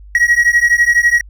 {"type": "beating tone pair", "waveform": "triangle", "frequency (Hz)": [1900, 1912], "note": ["A#6", "A#6"], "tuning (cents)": [33, 43], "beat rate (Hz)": 12, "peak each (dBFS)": -10, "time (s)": [0.15, 1.21], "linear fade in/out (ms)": 2, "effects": ["added 50 Hz sine -34 dBFS peak until 1.29 s"]}